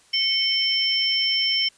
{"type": "tone cluster", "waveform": "sine", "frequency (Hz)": [2192, 3082, 5350], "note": ["C#7", "G7", "E8"], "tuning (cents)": [-20, -30, 25], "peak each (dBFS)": [-27, -23, -22], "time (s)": [0.13, 1.69], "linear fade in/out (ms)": 10, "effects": ["white hiss -56 dBFS RMS until 1.77 s", "resampled to 22050 Hz"]}